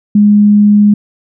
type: tone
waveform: sine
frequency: 207.1 Hz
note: G#3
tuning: 5 cents flat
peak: -3 dBFS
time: 0.15-0.94 s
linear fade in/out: 5 ms
effects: none